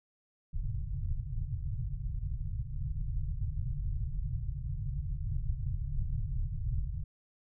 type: low-pass noise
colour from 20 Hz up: pink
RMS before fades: -34 dBFS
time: 0.53-7.04 s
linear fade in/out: 10 ms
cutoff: 150 Hz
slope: 96 dB/octave
effects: none